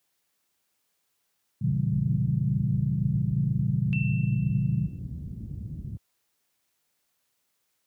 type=chord; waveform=sine; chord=A# diminished seventh; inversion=none; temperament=equal; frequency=116.54 / 138.59 / 164.81 / 196 Hz; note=A#2 / C#3 / E3 / G3; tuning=0 / 0 / 0 / 0 cents; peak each=-28 / -26 / -30 / -31 dBFS; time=1.61-4.87 s; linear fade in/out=10 ms
type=low-pass noise; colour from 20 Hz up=white; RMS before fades=-35 dBFS; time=1.66-5.97 s; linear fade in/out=5 ms; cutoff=170 Hz; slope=24 dB/octave
type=tone with exponential decay; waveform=sine; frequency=2678 Hz; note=E7; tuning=27 cents sharp; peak=-30 dBFS; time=3.93-4.99 s; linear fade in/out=0 ms; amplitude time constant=230 ms
effects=white hiss -75 dBFS RMS until 7.86 s + high-pass 60 Hz 12 dB/octave